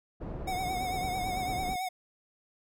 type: low-pass noise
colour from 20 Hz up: pink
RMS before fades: -38 dBFS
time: 0.2-1.75 s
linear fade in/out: 20 ms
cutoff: 650 Hz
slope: 12 dB/octave
type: tone with vibrato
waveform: square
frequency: 740 Hz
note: F#5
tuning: in tune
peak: -32 dBFS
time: 0.47-1.89 s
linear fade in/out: 10 ms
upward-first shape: triangle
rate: 9 Hz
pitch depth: 60 cents each way
type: click train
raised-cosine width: 3 ms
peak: -31 dBFS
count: 4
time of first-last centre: 0.61-1.755 s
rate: 2.62 Hz
effects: none